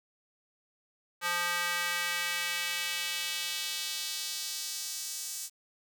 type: tone with high-pass filter sweep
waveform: square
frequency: 174.61 Hz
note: F3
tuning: in tune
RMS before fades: -34 dBFS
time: 1.21-5.5 s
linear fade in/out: 50 ms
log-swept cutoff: 1300 to 6900 Hz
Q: 1.4
effects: 9-bit